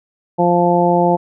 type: harmonic tone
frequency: 174.61 Hz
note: F3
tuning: in tune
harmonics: 1 / 2 / 3 / 4 / 5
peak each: -17 / -17 / -17 / -17 / -17 dBFS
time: 0.38-1.17 s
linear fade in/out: 20 ms
effects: none